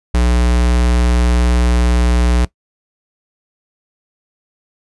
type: tone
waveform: square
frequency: 60.3 Hz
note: B1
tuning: 41 cents flat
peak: -11 dBFS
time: 0.14-2.45 s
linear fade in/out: 5 ms
effects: noise-tail reverb RT60 0.1 s tail -19 dB re dry + resampled to 24000 Hz